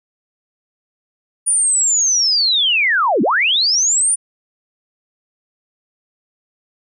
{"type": "linear two-way sweep", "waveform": "sine", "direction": "down then up", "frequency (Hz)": [9580, 185, 9580], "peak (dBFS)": -12, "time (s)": [1.46, 4.16], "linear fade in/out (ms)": 20, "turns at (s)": 3.22, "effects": []}